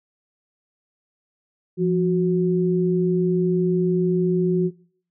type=tone pair together; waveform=sine; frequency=173 / 367.2 Hz; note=F3 / F#4; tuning=-16 / -13 cents; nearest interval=octave + minor second; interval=1303 cents; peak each=-20 dBFS; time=1.77-4.71 s; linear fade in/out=50 ms; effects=noise-tail reverb RT60 0.6 s tail -24 dB re dry